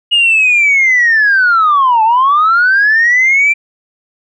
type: linear two-way sweep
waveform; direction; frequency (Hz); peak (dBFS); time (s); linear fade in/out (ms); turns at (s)
sine; down then up; 2882 to 860 to 2368; -5; 0.11-3.54; 20; 2.03
effects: tanh soft clip ceiling -3 dBFS